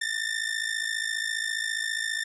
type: ring-modulated tone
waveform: sawtooth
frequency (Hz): 1797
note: A6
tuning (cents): +36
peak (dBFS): -21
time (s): 0.01-2.24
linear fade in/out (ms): 5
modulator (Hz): 27.4
effects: resampled to 24000 Hz